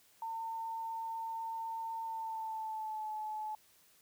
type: tone with pitch glide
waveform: sine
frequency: 904 to 859.7 Hz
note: A5 to A5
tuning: +47 to -40 cents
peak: -37 dBFS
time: 0.22-3.55 s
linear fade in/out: 2 ms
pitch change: -87 cents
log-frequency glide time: 2.04-3.1 s
effects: white hiss -66 dBFS RMS until 4.01 s